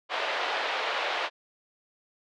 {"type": "band-pass noise", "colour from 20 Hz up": "pink", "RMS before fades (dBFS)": -30, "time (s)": [0.09, 1.3], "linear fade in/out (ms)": 50, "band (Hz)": [530, 3700], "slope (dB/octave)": 24, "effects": []}